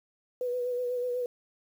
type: tone with vibrato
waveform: sine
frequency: 493.4 Hz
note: B4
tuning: 2 cents flat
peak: -28 dBFS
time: 0.41-1.26 s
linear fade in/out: 2 ms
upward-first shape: sine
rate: 8.1 Hz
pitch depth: 29 cents each way
effects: 9-bit